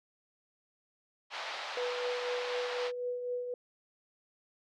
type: band-pass noise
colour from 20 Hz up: pink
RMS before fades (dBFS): -40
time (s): 1.3-2.92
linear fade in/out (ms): 50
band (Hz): 650 to 4500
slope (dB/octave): 24
type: tone with tremolo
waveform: sine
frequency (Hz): 492.1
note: B4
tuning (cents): -6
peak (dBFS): -31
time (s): 1.77-3.54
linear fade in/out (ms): 2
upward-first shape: triangle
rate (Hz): 4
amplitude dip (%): 50
effects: none